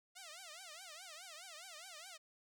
5% pulse tone with vibrato, 684 Hz, F5, 36 cents flat, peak -39 dBFS, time 0.15-2.18 s, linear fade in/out 20 ms, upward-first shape triangle, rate 4.8 Hz, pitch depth 260 cents each way, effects none

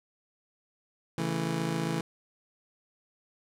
25% pulse chord, A major, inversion first, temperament just, 137.5 / 165 / 220 Hz, C#3 / E3 / A3, -14 / +2 / 0 cents, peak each -32 / -27 / -32 dBFS, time 1.18-2.01 s, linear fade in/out 2 ms, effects low-pass 11000 Hz 12 dB/octave

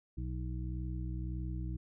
harmonic tone with a mistuned harmonic, 61.74 Hz, B1, in tune, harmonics 1 / 2 / 3 / 5, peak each -37 / -41 / -46 / -47 dBFS, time 0.17-1.77 s, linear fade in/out 10 ms, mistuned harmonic 5, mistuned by +49 cents, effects none

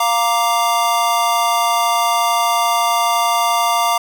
square chord, Bb major, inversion second, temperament equal, 698.5 / 932.3 / 1174.7 Hz, F5 / Bb5 / D6, 0 / 0 / 0 cents, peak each -19 dBFS, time 0-3.98 s, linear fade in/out 5 ms, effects none

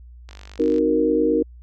click train, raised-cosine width 0.2 ms, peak -24 dBFS, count 25, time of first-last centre 0.29-0.783 s, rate 48.7 Hz
sine chord, C half-diminished seventh, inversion none, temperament equal, 261.6 / 311.1 / 370 / 466.2 Hz, C4 / Eb4 / Gb4 / Bb4, 0 / 0 / 0 / 0 cents, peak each -25 / -20 / -25 / -19 dBFS, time 0.59-1.43 s, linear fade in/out 10 ms
effects added 60 Hz sine -40 dBFS peak until 1.62 s

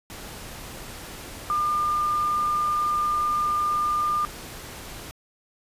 sine tone in noise, 1203 Hz, D6, 41 cents sharp, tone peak -21 dBFS, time 1.5-4.25 s, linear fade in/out 0 ms, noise pink, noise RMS -39 dBFS, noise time 0.1-5.11 s, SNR +15 dB, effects resampled to 32000 Hz

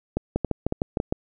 two click trains, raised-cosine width 2 ms, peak -9 / -10 dBFS, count 6 / 4, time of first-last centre 0.36-1.125 / 0.17-1.001 s, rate 6.54 / 3.61 Hz, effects none

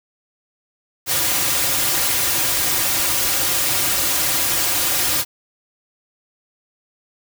white noise with comb filter, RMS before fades -19 dBFS, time 1.06-5.25 s, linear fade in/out 50 ms, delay 4.6 ms, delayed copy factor -0.8, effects none

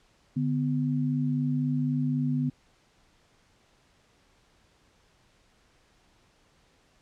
sine tone pair together, 146.83 / 250.7 Hz, D3 / B3, 0 / +26 cents, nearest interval major sixth, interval 926 cents, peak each -27 dBFS, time 0.36-2.5 s, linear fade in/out 10 ms, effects pink hiss -64 dBFS RMS until 7.01 s + low-pass 7000 Hz 12 dB/octave

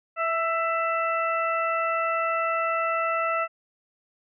harmonic tone with a mistuned harmonic, 664 Hz, E5, 12 cents sharp, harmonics 1 / 2 / 3 / 4, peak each -28 / -25 / -33 / -33 dBFS, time 0.16-3.48 s, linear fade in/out 50 ms, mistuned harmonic 1, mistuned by -18 cents, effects none

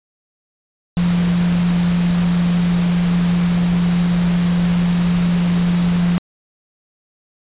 sine tone in noise, 174.61 Hz, F3, in tune, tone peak -13 dBFS, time 0.97-6.18 s, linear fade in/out 0 ms, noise pink, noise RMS -27 dBFS, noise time 0.97-6.18 s, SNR +11 dB, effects resampled to 8000 Hz

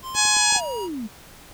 square tone with pitch glide, 1046.5 to 954.1 Hz, C6 to A#5, 0 to +40 cents, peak -31 dBFS, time 0.02-0.89 s, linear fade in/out 50 ms, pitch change -160 cents, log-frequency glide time 0.33-0.47 s
harmonic tone, 841 Hz, G#5, 22 cents sharp, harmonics 1 / 2 / 3 / 4 / 5 / 6 / 7 / 8 / 9 / 10, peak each -26 / -26 / -26 / -26 / -26 / -26 / -26 / -26 / -26 / -26 dBFS, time 0.14-0.61 s, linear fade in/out 50 ms
clicks, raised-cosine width 2 ms, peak -25 dBFS, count 5, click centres 0.15 / 0.253 / 0.368 / 0.525 / 0.563 s
sine exponential sweep, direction down, 938 to 203 Hz, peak -27 dBFS, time 0.49-1.08 s, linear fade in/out 20 ms
effects pink hiss -46 dBFS RMS until 1.53 s

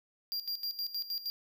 square tone with tremolo, 4771 Hz, D8, 26 cents sharp, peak -33 dBFS, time 0.32-1.3 s, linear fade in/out 0 ms, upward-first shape square, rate 6.4 Hz, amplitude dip 75%, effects none

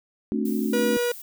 sine chord, D dominant seventh, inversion second, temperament just, 220.2 / 264.3 / 293.7 / 367.1 Hz, A3 / C4 / D4 / F#4, +2 / +18 / 0 / -14 cents, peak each -25 / -29 / -29 / -31 dBFS, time 0.32-0.97 s, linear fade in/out 0 ms
violet noise, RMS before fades -40 dBFS, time 0.45-1.22 s, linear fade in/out 5 ms
45% pulse tone, 482.7 Hz, B4, 40 cents flat, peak -22 dBFS, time 0.73-1.12 s, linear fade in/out 5 ms
effects none

